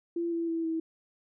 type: tone with pitch steps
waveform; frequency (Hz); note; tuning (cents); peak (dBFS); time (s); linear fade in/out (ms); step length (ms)
sine; 340 / 334.7 / 329.6 / 324.5; F4 / E4 / E4 / E4; -46 / +26 / 0 / -27; -28; 0.16-0.8; 5; 160
effects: none